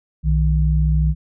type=tone pair together; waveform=sine; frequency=61.73 / 155.56 Hz; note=B1 / D#3; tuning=0 / 0 cents; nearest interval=octave + major third; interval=1600 cents; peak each=-15 / -18 dBFS; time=0.23-1.15 s; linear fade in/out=50 ms; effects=none